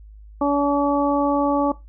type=harmonic tone; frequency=285.4 Hz; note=D4; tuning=49 cents flat; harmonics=1 / 2 / 3 / 4; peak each=-19 / -22 / -24 / -25 dBFS; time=0.41-1.72 s; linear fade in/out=5 ms; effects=noise-tail reverb RT60 0.2 s tail -17 dB re dry + added 52 Hz sine -40 dBFS peak until 1.88 s